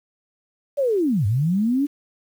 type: linear two-way sweep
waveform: sine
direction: down then up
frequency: 587.3 to 94.6 to 295.6 Hz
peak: -17 dBFS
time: 0.77-1.87 s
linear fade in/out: 20 ms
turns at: 1.26 s
effects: 8-bit